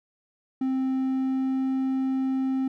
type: tone with pitch glide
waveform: triangle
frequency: 262.6 to 264.1 Hz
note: C4 to C4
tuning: +6 to +16 cents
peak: -21 dBFS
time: 0.61-2.68 s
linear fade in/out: 5 ms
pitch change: +10 cents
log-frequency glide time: 0.85-1.71 s
effects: none